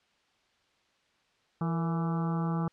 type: harmonic tone with a mistuned harmonic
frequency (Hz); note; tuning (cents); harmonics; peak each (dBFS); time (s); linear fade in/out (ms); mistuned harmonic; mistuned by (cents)
166.4; E3; +17; 1 / 2 / 3 / 4 / 5 / 6 / 7 / 8 / 9; -28 / -39 / -43 / -46 / -40 / -47 / -41 / -45 / -54; 1.61-2.68; 2; 3; -92
effects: white hiss -69 dBFS RMS until 2.72 s + low-pass 4000 Hz 12 dB/octave